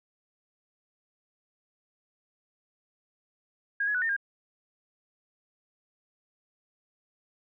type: tone with pitch steps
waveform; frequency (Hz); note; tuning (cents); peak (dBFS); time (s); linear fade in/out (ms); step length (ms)
sine; 1631 / 1683 / 1481 / 1817 / 1613; G#6 / G#6 / F#6 / A#6 / G6; -32 / +23 / +1 / -45 / +49; -25; 3.8-4.165; 5; 73
effects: none